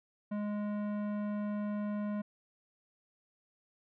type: tone with tanh clipping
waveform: sine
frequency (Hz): 207.7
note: G#3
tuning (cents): 0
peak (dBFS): -35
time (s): 0.31-2.22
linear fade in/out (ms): 10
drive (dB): 15
effects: none